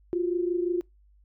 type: tone pair together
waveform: sine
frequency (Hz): 347.5 / 373.3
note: F4 / F#4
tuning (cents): -9 / +15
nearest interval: minor second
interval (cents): 124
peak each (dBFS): -25 / -30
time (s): 0.13-0.81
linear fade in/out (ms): 0
effects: noise-tail reverb RT60 0.2 s tail -26 dB re dry + added 50 Hz sine -56 dBFS peak until 1.24 s